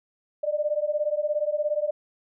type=beating tone pair; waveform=sine; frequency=590 / 607 Hz; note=D5 / D#5; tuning=+8 / -43 cents; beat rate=17 Hz; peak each=-26 dBFS; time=0.43-1.91 s; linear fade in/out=10 ms; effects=none